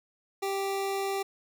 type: tone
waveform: 25% pulse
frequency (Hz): 392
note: G4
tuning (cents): 0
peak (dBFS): -25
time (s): 0.42-1.23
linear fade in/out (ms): 10
effects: none